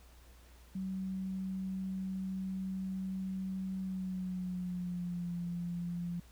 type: tone with pitch glide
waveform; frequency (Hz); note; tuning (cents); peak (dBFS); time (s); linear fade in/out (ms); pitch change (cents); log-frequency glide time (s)
sine; 189.3 to 173.59; F#3 to F3; +40 to -10; -35; 0.75-6.2; 5; -150; 3.79-5.33
effects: added 60 Hz sine -56 dBFS peak until 6.31 s + pink hiss -63 dBFS RMS until 6.31 s